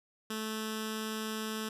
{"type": "tone with notch filter", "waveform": "10% pulse", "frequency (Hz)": 218.3, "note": "A3", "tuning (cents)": -13, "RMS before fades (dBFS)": -37, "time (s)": [0.3, 1.69], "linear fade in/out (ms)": 5, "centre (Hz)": 730, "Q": 0.72, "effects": ["resampled to 32000 Hz"]}